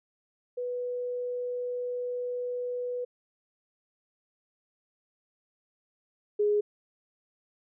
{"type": "tone pair in turn", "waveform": "sine", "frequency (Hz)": [492.6, 415.9], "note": ["B4", "G#4"], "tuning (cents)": [-5, 2], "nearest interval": "minor third", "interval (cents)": 293, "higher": "first", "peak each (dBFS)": [-30, -22], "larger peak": "second", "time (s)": [[0.57, 3.05], [6.39, 6.61]], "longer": "first", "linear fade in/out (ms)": 10, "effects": []}